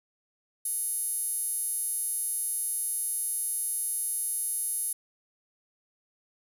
5% pulse tone with high-pass filter, 740 Hz, F#5, in tune, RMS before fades -31 dBFS, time 0.65-4.93 s, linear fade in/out 5 ms, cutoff 11000 Hz, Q 8.3, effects none

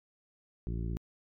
harmonic tone, 57 Hz, A#1, 38 cents flat, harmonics 1 / 2 / 3 / 4 / 5 / 6 / 7, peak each -34 / -38 / -40 / -48 / -49 / -47 / -52 dBFS, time 0.67-0.97 s, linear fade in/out 0 ms, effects MP3 96 kbps

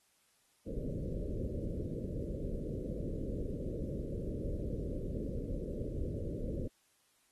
pink low-pass noise, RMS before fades -38 dBFS, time 0.66-6.68 s, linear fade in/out 10 ms, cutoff 570 Hz, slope 96 dB/octave, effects white hiss -72 dBFS RMS until 7.31 s + AAC 32 kbps

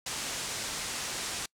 white low-pass noise, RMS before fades -36 dBFS, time 0.06-1.46 s, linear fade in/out 5 ms, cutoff 8700 Hz, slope 24 dB/octave, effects noise-tail reverb RT60 0.1 s tail -26 dB re dry

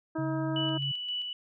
harmonic tone, 318.8 Hz, D#4, 42 cents sharp, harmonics 1 / 2 / 3 / 4 / 5, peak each -31 / -37 / -41 / -43 / -45 dBFS, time 0.15-0.78 s, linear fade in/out 10 ms
sine tone, 138.59 Hz, C#3, in tune, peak -32 dBFS, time 0.18-0.92 s, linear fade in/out 10 ms
sine tone with tremolo, 2960 Hz, F#7, in tune, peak -30 dBFS, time 0.56-1.33 s, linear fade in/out 2 ms, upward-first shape square, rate 3.8 Hz, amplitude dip 35%
effects none

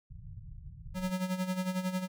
pink low-pass noise, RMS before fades -46 dBFS, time 0.1-1.1 s, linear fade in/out 5 ms, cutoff 170 Hz, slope 96 dB/octave
square tone with tremolo, 184.8 Hz, F#3, 2 cents flat, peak -29 dBFS, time 0.94-2.08 s, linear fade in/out 50 ms, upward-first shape sine, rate 11 Hz, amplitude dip 70%
effects none

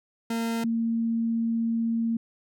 40% pulse / sine tone pair in turn, 229 / 229 Hz, A#3 / A#3, -31 / -31 cents, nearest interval unison, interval 0 cents, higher neither, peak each -25 / -23 dBFS, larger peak second, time 0.3-0.64 / 0.64-2.17 s, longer second, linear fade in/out 5 ms, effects none

